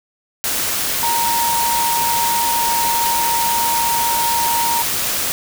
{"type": "tone in noise", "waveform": "sine", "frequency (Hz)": 932.3, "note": "A#5", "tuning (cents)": 0, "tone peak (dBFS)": -17, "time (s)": [1.03, 4.82], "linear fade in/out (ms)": 0, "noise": "white", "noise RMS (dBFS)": -20, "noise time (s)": [0.44, 5.32], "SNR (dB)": 0, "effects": []}